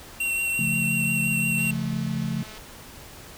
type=tone with vibrato; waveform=square; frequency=2733 Hz; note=F7; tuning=38 cents flat; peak=-24 dBFS; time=0.2-1.71 s; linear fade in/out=5 ms; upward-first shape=triangle; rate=5.7 Hz; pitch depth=17 cents each way
type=chord; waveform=sine; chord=Db augmented; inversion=none; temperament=equal with one note detuned; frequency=138.59 / 172.81 / 220 Hz; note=Db3 / F3 / A3; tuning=0 / -18 / 0 cents; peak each=-29 dBFS; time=0.59-2.43 s; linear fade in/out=2 ms
type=click train; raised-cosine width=0.2 ms; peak=-27 dBFS; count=217; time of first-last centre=1.58-2.58 s; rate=216 Hz
effects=pink hiss -44 dBFS RMS until 3.37 s